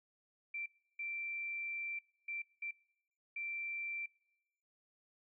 sine tone bursts at uneven times, 2349 Hz, D7, in tune, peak -39 dBFS, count 5, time 0.54-0.66 / 0.99-1.99 / 2.28-2.42 / 2.62-2.71 / 3.36-4.06 s, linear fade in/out 5 ms, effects noise-tail reverb RT60 0.9 s tail -23 dB re dry

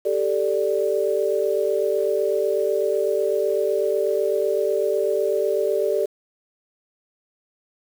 sine chord, G suspended second, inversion none, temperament equal, 392 / 440 / 587.3 Hz, G4 / A4 / D5, 0 / 0 / 0 cents, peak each -23 dBFS, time 0.05-6.06 s, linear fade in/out 10 ms, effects 7-bit

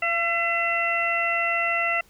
harmonic tone with a mistuned harmonic, 675 Hz, E5, 41 cents sharp, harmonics 1 / 2 / 3 / 4, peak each -28 / -29 / -25 / -26 dBFS, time 0.02-2.01 s, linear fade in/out 5 ms, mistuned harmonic 1, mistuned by +17 cents, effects pink hiss -57 dBFS RMS until 2.09 s

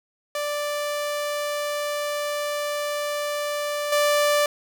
sawtooth tone with level steps, 587.3 Hz, D5, in tune, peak -21 / -14 dBFS, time 0.35-4.46 s, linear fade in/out 2 ms, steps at 3.92 s, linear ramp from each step 5 ms, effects none

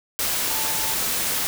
sine tone in noise, 881 Hz, A5, 2 cents sharp, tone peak -34 dBFS, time 0.5-0.94 s, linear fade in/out 0 ms, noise white, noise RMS -24 dBFS, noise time 0.19-1.47 s, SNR -13 dB, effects none

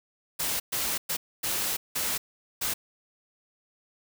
white noise bursts at uneven times, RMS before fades -29 dBFS, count 6, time 0.39-0.6 / 0.72-0.98 / 1.09-1.17 / 1.43-1.77 / 1.95-2.18 / 2.61-2.74 s, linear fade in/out 10 ms, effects none

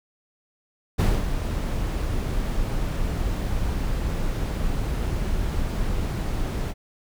brown noise with ADSR envelope, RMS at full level -17 dBFS, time 0.98-6.74 s, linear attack 19 ms, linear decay 230 ms, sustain -8 dB, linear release 41 ms, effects none

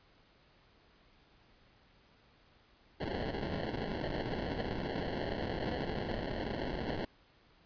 blue noise with sample-and-hold, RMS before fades -37 dBFS, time 3-7.05 s, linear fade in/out 5 ms, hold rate 1225 Hz, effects pink hiss -65 dBFS RMS until 7.65 s + resampled to 11025 Hz

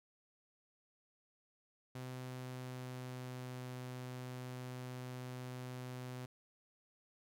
sawtooth tone with pitch glide, 127.7 to 126.31 Hz, C3 to B2, -42 to +39 cents, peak -40 dBFS, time 1.95-6.26 s, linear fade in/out 5 ms, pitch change -19 cents, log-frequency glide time 2.07-3.68 s, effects none

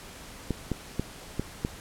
clicks, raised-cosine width 3 ms, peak -14 dBFS, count 5, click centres 0.507 / 0.717 / 0.996 / 1.396 / 1.649 s, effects pink hiss -45 dBFS RMS until 1.8 s + low-pass 12000 Hz 12 dB/octave

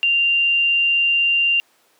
sine tone, 2782 Hz, F7, 7 cents flat, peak -14 dBFS, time 0.03-1.6 s, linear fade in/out 0 ms, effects pink hiss -58 dBFS RMS until 1.99 s + high-pass 400 Hz 12 dB/octave

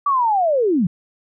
sine linear sweep, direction down, 1168 to 156 Hz, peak -14 dBFS, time 0.06-0.87 s, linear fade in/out 5 ms, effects none

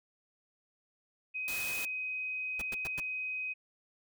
sine tone, 2518 Hz, D#7, 20 cents sharp, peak -34 dBFS, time 1.34-3.54 s, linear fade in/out 20 ms
white noise, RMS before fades -40 dBFS, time 1.48-1.85 s, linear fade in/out 0 ms
pink noise bursts, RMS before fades -42 dBFS, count 4, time 2.59-3.002 s, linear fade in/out 5 ms, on 28 ms, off 100 ms
effects none

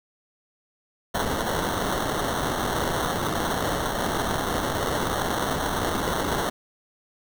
violet noise with sample-and-hold, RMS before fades -26 dBFS, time 1.14-6.5 s, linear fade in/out 10 ms, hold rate 2450 Hz, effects none

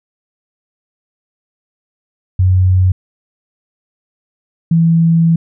sine tone pair in turn, 92.5 / 165.53 Hz, F#2 / E3, 0 / +8 cents, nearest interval minor seventh, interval 1008 cents, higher second, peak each -7 dBFS, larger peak neither, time 2.39-2.92 / 4.71-5.36 s, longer second, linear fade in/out 5 ms, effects none

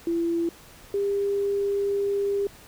sine tone pair in turn, 337 / 400.8 Hz, E4 / G4, +38 / +38 cents, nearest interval minor third, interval 300 cents, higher second, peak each -22 dBFS, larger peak neither, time 0.07-0.49 / 0.94-2.47 s, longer second, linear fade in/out 2 ms, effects pink hiss -49 dBFS RMS until 2.67 s

